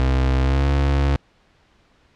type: tone with pitch glide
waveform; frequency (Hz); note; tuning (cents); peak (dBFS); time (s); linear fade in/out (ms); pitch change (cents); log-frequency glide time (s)
35% pulse; 65.41 to 69.7; C2 to C#2; 0 to +10; -14; 0-1.16; 0; +110; 0.39-0.68
effects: pink hiss -58 dBFS RMS until 2.15 s + low-pass 4000 Hz 12 dB/octave